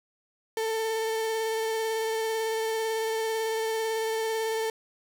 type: tone with vibrato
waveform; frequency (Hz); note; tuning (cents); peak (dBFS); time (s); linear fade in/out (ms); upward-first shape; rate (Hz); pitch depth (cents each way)
35% pulse; 444.8; A4; +19; -25; 0.57-4.7; 2; triangle; 18; 19
effects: none